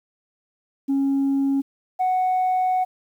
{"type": "tone pair in turn", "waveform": "sine", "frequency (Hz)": [274.6, 740.5], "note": ["C#4", "F#5"], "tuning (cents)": [-16, 1], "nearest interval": "octave + perfect fourth", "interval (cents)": 1717, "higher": "second", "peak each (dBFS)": -16, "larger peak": "neither", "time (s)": [[0.88, 1.62], [1.99, 2.85]], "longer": "second", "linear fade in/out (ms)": 20, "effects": ["tanh soft clip ceiling -16 dBFS", "9-bit"]}